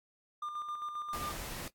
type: tone with tremolo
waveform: triangle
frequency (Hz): 1200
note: D6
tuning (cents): +37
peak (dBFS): -34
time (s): 0.42-1.32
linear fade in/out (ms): 5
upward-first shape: square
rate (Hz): 7.5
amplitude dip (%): 45
type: noise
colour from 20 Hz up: pink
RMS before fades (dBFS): -42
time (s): 1.13-1.68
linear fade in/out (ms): 2
effects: noise-tail reverb RT60 0.1 s tail -17 dB re dry + AAC 64 kbps